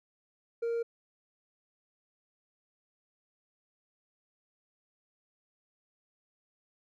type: tone with hard clipping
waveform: sine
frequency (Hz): 465.4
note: A#4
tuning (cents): -3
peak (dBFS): -30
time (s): 0.62-0.83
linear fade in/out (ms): 10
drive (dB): 2
effects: none